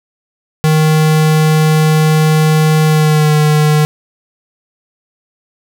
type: tone with pitch glide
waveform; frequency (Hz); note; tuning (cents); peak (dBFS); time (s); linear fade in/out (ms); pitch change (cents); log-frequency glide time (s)
square; 155.8 to 151.8; D#3 to D#3; +3 to -42; -8; 0.64-3.85; 0; -45; 2.85-3.34
effects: none